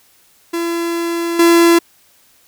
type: tone with level steps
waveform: 45% pulse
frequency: 338.5 Hz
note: E4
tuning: 46 cents sharp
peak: -17 / -7 dBFS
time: 0.53-1.79 s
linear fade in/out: 10 ms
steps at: 1.39 s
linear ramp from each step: 5 ms
effects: white hiss -52 dBFS RMS until 2.47 s